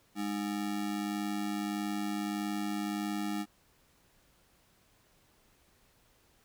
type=ring-modulated tone; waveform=square; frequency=256.7 Hz; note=C4; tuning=33 cents flat; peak=-30 dBFS; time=0.15-3.46 s; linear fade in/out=50 ms; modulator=50.8 Hz; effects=pink hiss -67 dBFS RMS until 6.44 s